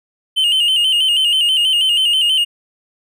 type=tone with vibrato; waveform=triangle; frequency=2960 Hz; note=F#7; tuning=in tune; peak=-10 dBFS; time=0.36-2.45 s; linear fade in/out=20 ms; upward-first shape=square; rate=6.2 Hz; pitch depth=65 cents each way; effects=none